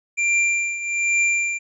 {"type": "tone with tremolo", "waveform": "square", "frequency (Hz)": 2372, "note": "D7", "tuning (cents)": 17, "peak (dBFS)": -16, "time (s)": [0.17, 1.59], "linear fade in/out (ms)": 20, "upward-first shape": "triangle", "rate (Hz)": 1.2, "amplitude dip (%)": 75, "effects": ["resampled to 22050 Hz"]}